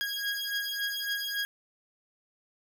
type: beating tone pair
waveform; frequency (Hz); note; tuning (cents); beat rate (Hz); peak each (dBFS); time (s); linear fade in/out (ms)
20% pulse; 1640 / 1643.6; G#6 / G#6; -22 / -18; 3.6; -29 / -29; 0.01-1.45; 0
effects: none